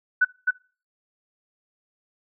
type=tone with echo; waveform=sine; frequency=1494 Hz; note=F#6; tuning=16 cents sharp; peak=-14 dBFS; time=0.21-0.25 s; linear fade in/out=10 ms; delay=260 ms; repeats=1; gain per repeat=-3 dB; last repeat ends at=0.51 s; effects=noise-tail reverb RT60 0.4 s tail -25 dB re dry